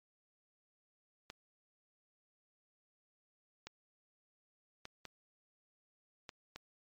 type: clicks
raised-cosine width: 0.2 ms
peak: -28 dBFS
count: 6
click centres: 1.301 / 3.67 / 4.854 / 5.053 / 6.292 / 6.56 s
effects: MP3 96 kbps